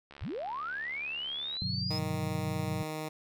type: click train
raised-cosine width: 0.3 ms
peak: -33 dBFS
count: 105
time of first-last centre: 0.11-1.569 s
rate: 71.3 Hz
type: linear sweep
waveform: sine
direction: up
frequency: 36.71 to 5180 Hz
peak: -34 dBFS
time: 0.21-1.99 s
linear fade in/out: 10 ms
type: chord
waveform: sine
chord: G major seventh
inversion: none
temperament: just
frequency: 98 / 122.5 / 147 / 183.75 Hz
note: G2 / B2 / D3 / F#3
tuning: 0 / -14 / +2 / -12 cents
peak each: -38 / -37 / -40 / -37 dBFS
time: 1.62-2.83 s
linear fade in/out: 0 ms
type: tone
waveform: 10% pulse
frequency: 155.56 Hz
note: D#3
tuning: in tune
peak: -27 dBFS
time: 1.9-3.09 s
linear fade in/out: 10 ms
effects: none